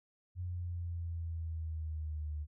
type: exponential sweep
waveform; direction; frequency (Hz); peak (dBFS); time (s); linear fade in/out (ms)
sine; down; 90.1 to 74.5; -36; 0.35-2.47; 50
effects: none